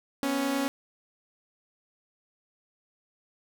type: tone pair together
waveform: sawtooth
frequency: 246.9 / 276.8 Hz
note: B3 / C#4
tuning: 0 / -2 cents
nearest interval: major second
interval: 198 cents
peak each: -29 / -23 dBFS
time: 0.23-0.68 s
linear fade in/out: 0 ms
effects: none